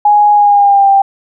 sine tone with pitch glide, 830.6 to 788.1 Hz, G#5 to G5, 0 to +9 cents, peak -4 dBFS, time 0.05-1.02 s, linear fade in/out 5 ms, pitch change -91 cents, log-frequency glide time 0.33-0.9 s, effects none

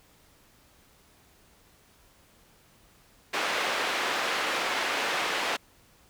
white band-pass noise, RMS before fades -29 dBFS, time 3.33-5.57 s, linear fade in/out 10 ms, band 380 to 2500 Hz, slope 12 dB/octave, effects pink hiss -60 dBFS RMS until 6.09 s

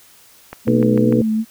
click train, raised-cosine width 0.5 ms, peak -15 dBFS, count 5, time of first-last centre 0.53-1.125 s, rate 6.72 Hz
sine tone with vibrato, 223.6 Hz, A3, 28 cents sharp, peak -15 dBFS, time 0.65-1.45 s, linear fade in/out 50 ms, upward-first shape sine, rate 2.6 Hz, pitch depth 49 cents each way
harmonic tone, 61.74 Hz, B1, in tune, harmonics 2 / 3 / 4 / 5 / 6 / 7 / 8, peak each -20 / -31 / -22 / -19 / -31 / -21 / -20 dBFS, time 0.67-1.22 s, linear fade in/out 5 ms
effects white hiss -48 dBFS RMS until 1.5 s

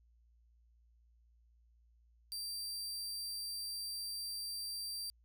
sawtooth tone, 4699 Hz, D8, in tune, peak -37 dBFS, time 2.32-5.1 s, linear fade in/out 0 ms, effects added 58 Hz sine -65 dBFS peak until 5.24 s

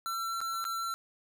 square tone with dropouts, 1349 Hz, E6, 40 cents sharp, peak -33 dBFS, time 0.06-0.94 s, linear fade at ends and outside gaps 0 ms, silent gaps 0.405-0.414 / 0.642-0.651 s, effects none

